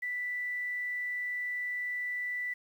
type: tone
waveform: sine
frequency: 1975.5 Hz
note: B6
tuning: in tune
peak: -32 dBFS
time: 0.02-2.54 s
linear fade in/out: 10 ms
effects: 10-bit